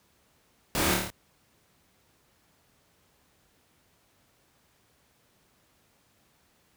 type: noise with echo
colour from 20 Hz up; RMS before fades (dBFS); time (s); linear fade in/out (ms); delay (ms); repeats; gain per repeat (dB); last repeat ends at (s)
pink; -28; 0.75-0.94; 0; 27; 6; -2; 1.102
effects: pink hiss -66 dBFS RMS until 6.76 s + high-pass 60 Hz 12 dB/octave